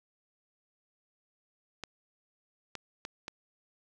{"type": "clicks", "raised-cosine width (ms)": 0.2, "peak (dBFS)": -21, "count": 4, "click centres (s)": [1.837, 2.753, 3.051, 3.281], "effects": []}